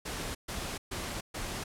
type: noise bursts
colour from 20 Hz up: pink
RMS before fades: -37 dBFS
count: 4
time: 0.05-1.64 s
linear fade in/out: 10 ms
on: 300 ms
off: 130 ms
effects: low-pass 11000 Hz 12 dB/octave